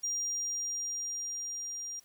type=tone with level ramp; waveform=sine; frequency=5700 Hz; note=F8; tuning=34 cents sharp; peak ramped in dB=-29 to -37 dBFS; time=0.03-2 s; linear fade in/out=10 ms; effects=tanh soft clip ceiling -27 dBFS + white hiss -64 dBFS RMS until 2.04 s